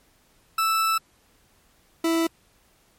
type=tone pair in turn; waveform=40% pulse; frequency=1318.5 / 329.6 Hz; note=E6 / E4; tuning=0 / 0 cents; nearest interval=2 octaves; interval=2400 cents; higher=first; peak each=-19 dBFS; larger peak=neither; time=0.58-0.98 / 2.04-2.27 s; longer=first; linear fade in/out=5 ms; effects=pink hiss -61 dBFS RMS until 2.98 s + MP3 64 kbps